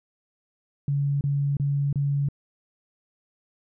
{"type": "tone bursts", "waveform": "sine", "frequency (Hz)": 141.5, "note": "C#3", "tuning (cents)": 36, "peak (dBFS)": -21, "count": 4, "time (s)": [0.88, 2.287], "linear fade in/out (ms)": 2, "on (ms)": 330, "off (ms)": 29, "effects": []}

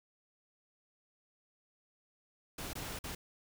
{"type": "noise with dropouts", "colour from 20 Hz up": "pink", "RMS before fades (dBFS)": -42, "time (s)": [2.58, 3.15], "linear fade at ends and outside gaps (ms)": 5, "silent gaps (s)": [[2.733, 2.753], [2.99, 3.039]], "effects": []}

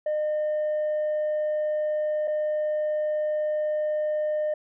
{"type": "tone with dropouts", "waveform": "sine", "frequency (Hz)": 608, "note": "D#5", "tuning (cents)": -40, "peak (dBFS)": -21, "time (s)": [0.06, 4.54], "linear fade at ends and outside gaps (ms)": 5, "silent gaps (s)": [2.275, 2.278], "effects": ["tanh soft clip ceiling -22 dBFS"]}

